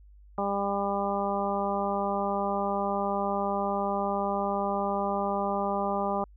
harmonic tone, 199.7 Hz, G3, 32 cents sharp, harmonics 1 / 2 / 3 / 4 / 5 / 6, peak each -33 / -34 / -32 / -31 / -35 / -35 dBFS, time 0.38-6.24 s, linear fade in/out 2 ms, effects added 50 Hz sine -50 dBFS peak until 6.36 s

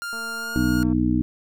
45% pulse tone with pitch glide, 1400 to 1423.6 Hz, F6 to F6, +4 to +33 cents, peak -28 dBFS, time 0.02-0.83 s, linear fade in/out 0 ms, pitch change +29 cents, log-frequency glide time 0.35-0.56 s
click train, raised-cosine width 1 ms, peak -28 dBFS, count 182, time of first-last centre 0.13-0.927 s, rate 227 Hz
harmonic tone, 61.6 Hz, B1, 4 cents flat, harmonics 1 / 2 / 3 / 4 / 5, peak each -27 / -27 / -27 / -22 / -22 dBFS, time 0.56-1.22 s, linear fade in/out 0 ms
effects none

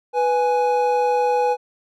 triangle tone pair together, 493.9 / 833.8 Hz, B4 / G#5, 0 / +7 cents, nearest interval major sixth, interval 907 cents, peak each -17 / -17 dBFS, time 0.13-1.57 s, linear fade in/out 50 ms, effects none

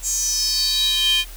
square tone with high-pass filter sweep, 349.2 Hz, F4, in tune, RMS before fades -20 dBFS, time 0.02-1.25 s, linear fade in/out 50 ms, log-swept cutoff 7200 to 2800 Hz, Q 7.2, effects added 40 Hz sine -35 dBFS peak until 1.36 s + white hiss -42 dBFS RMS until 1.36 s

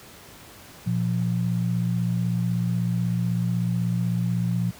sine tone pair together, 119.3 / 175.44 Hz, A#2 / F3, +41 / +8 cents, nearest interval perfect fifth, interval 667 cents, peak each -24 dBFS, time 0.86-4.71 s, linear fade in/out 10 ms, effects pink hiss -46 dBFS RMS until 4.79 s + high-pass 60 Hz 12 dB/octave

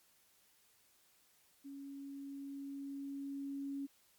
sine tone with level ramp, 277.8 Hz, C#4, 4 cents sharp, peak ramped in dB -46 to -38 dBFS, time 1.64-3.87 s, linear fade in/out 20 ms, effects white hiss -70 dBFS RMS until 4.18 s + MP3 96 kbps

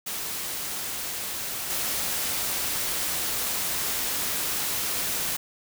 white noise with level steps, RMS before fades -32 / -28 dBFS, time 0.06-5.37 s, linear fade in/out 10 ms, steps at 1.7 s, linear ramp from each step 2 ms, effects none

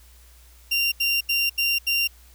30% pulse tone bursts, 2772 Hz, F7, 14 cents flat, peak -17 dBFS, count 5, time 0.71-2.076 s, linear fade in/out 10 ms, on 210 ms, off 79 ms, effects added 60 Hz sine -49 dBFS peak until 2.34 s + white hiss -55 dBFS RMS until 2.34 s

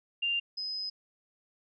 sine tone pair in turn, 2791 / 5048 Hz, F7 / D#8, -2 / +24 cents, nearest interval minor seventh, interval 1026 cents, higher second, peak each -27 / -33 dBFS, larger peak first, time 0.22-0.4 / 0.57-0.9 s, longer second, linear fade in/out 10 ms, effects none

